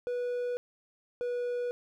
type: tone pair in turn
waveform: triangle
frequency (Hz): 489.4 / 487.2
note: B4 / B4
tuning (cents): -16 / -24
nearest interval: unison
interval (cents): 8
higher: first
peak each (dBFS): -28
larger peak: neither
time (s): 0.07-0.57 / 1.21-1.71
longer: neither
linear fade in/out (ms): 0
effects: none